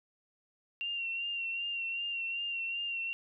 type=tone with vibrato; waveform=sine; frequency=2757 Hz; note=F7; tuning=23 cents flat; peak=-33 dBFS; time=0.81-3.13 s; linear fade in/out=0 ms; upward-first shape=sine; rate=2.6 Hz; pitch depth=34 cents each way; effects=none